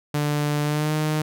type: tone with pitch glide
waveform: sawtooth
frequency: 147.7 to 153.71 Hz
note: D3 to D#3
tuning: +10 to -21 cents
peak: -17 dBFS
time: 0.14-1.22 s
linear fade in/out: 5 ms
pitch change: +69 cents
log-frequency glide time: 0.63-0.93 s
effects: none